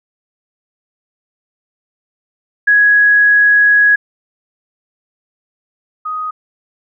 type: tone pair in turn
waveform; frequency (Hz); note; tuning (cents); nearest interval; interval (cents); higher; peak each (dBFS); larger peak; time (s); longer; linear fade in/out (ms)
sine; 1668 / 1249.6; G#6 / D#6; +7 / +7; perfect fourth; 500; first; -6 / -18; first; 2.67-3.96 / 6.05-6.31; first; 10
effects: none